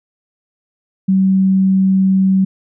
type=tone; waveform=sine; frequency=190.8 Hz; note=G3; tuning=47 cents flat; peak=-9 dBFS; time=1.08-2.45 s; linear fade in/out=10 ms; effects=none